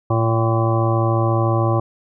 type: harmonic tone with a mistuned harmonic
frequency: 113.9 Hz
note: A#2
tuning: 40 cents flat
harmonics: 1 / 2 / 3 / 4 / 5 / 6 / 7 / 9 / 10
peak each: -17 / -32 / -22 / -35 / -24 / -33 / -26 / -27 / -27 dBFS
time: 0.1-1.8 s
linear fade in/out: 5 ms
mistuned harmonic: 7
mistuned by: -35 cents
effects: none